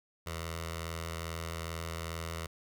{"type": "tone with notch filter", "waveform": "10% pulse", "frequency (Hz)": 82.4, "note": "E2", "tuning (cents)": 0, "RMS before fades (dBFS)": -39, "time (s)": [0.26, 2.47], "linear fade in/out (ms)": 10, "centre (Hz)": 270, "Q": 0.5, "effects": []}